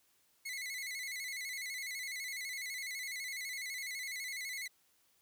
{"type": "tone with vibrato", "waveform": "sawtooth", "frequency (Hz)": 2087, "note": "C7", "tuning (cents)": -5, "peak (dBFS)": -36, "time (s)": [0.45, 4.68], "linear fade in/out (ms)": 10, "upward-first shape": "square", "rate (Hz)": 12, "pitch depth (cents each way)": 71, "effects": ["white hiss -72 dBFS RMS until 5.21 s"]}